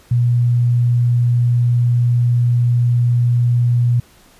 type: tone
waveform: sine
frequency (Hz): 120.8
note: B2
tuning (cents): -38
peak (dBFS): -11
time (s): 0.11-4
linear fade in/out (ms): 5
effects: pink hiss -49 dBFS RMS until 4.39 s + resampled to 32000 Hz